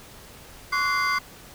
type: tone cluster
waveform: triangle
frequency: 1054 / 1136 / 1474 / 2083 / 4779 Hz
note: C6 / C#6 / F#6 / C7 / D8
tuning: +12 / +42 / -7 / -8 / +29 cents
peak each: -30 / -23 / -26 / -24 / -31 dBFS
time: 0.72-1.19 s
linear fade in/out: 10 ms
effects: tanh soft clip ceiling -12 dBFS + pink hiss -46 dBFS RMS until 1.54 s